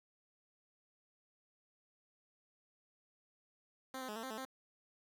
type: tone with pitch steps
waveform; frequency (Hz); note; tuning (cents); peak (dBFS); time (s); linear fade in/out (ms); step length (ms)
10% pulse; 262.4 / 258.2 / 211.3 / 225.6 / 262.2 / 218.4 / 262.7; C4 / C4 / G#3 / A3 / C4 / A3 / C4; +5 / -23 / +30 / +44 / +4 / -13 / +7; -34; 3.94-4.451; 2; 73
effects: none